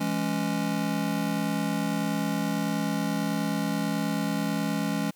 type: chord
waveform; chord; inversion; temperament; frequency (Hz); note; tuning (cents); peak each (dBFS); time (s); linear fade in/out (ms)
square; C# minor; first; just; 166.31 / 207.9 / 277.2; E3 / G#3 / C#4; +16 / +2 / 0; -32 / -30 / -31; 0-5.11; 10
effects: white hiss -62 dBFS RMS until 5.15 s